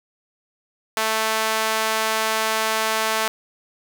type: tone with high-pass filter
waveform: sawtooth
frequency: 220 Hz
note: A3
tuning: in tune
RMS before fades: -22 dBFS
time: 0.97-3.28 s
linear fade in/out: 0 ms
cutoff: 840 Hz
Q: 0.87
effects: none